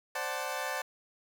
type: chord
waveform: 20% pulse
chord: D dominant seventh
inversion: third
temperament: equal with one note detuned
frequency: 523.3 / 587.3 / 748.2 / 880 Hz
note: C5 / D5 / F#5 / A5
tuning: 0 / 0 / +19 / 0 cents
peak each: -34 dBFS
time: 0.15-0.82 s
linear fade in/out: 5 ms
effects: none